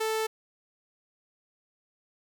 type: tone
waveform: sawtooth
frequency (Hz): 440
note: A4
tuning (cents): 0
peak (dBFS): -23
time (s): 0-0.27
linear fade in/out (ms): 10
effects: none